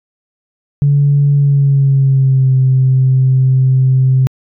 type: tone with pitch glide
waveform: sine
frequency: 142.7 to 130.86 Hz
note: D3 to C3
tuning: -49 to +1 cents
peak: -6 dBFS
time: 0.82-4.27 s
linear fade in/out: 0 ms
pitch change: -150 cents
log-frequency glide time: 1.34-2.55 s
effects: tanh soft clip ceiling -2 dBFS

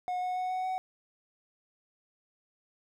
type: tone with pitch steps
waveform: triangle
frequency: 726 / 731.5 / 737 / 742.5 / 748.1 Hz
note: F#5 / F#5 / F#5 / F#5 / F#5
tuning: -33 / -20 / -7 / +6 / +19 cents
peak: -28 dBFS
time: 0.08-0.78 s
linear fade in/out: 0 ms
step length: 140 ms
effects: none

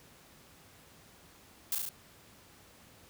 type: noise with echo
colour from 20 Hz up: blue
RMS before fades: -31 dBFS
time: 1.72-1.75 s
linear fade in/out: 2 ms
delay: 35 ms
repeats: 4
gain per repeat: -2 dB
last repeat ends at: 1.89 s
effects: pink hiss -58 dBFS RMS until 3.09 s + high-pass 60 Hz 12 dB/octave

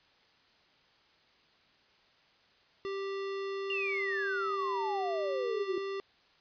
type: tone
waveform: square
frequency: 392 Hz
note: G4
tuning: in tune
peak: -35 dBFS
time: 2.85-6 s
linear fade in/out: 0 ms
type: exponential sweep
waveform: sine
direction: down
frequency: 2826 to 347.3 Hz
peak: -32 dBFS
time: 3.7-5.78 s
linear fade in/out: 2 ms
effects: white hiss -65 dBFS RMS until 6.4 s + resampled to 11025 Hz

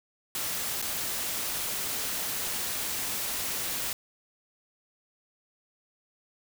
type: noise with dropouts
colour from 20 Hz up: white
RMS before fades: -32 dBFS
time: 0.35-3.93 s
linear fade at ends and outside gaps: 1 ms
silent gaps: 0.817-0.824 s
effects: none

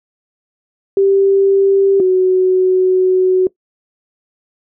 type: tone pair in turn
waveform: sine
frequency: 392 / 371.4 Hz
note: G4 / F#4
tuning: 0 / +7 cents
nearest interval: minor second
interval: 93 cents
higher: first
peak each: -8 dBFS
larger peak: neither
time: 0.97-2 / 2-3.47 s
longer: second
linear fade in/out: 2 ms
effects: noise-tail reverb RT60 0.1 s tail -20 dB re dry

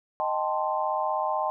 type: chord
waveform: sine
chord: A half-diminished seventh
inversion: second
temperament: equal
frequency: 622.3 / 784 / 880 / 1046.5 Hz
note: Eb5 / G5 / A5 / C6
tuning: 0 / 0 / 0 / 0 cents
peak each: -30 dBFS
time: 0.2-1.5 s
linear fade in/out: 0 ms
effects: none

